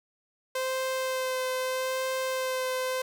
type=tone with vibrato; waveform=sawtooth; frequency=518 Hz; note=C5; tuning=17 cents flat; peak=-24 dBFS; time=0.55-3.02 s; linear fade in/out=5 ms; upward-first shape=sine; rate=0.79 Hz; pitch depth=13 cents each way; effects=none